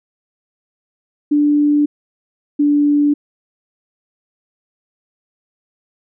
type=tone pair in turn; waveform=sine; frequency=293.7 / 291.5 Hz; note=D4 / D4; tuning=0 / -13 cents; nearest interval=unison; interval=13 cents; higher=first; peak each=-10 dBFS; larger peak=neither; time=1.31-1.86 / 2.59-3.14 s; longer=neither; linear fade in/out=10 ms; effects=none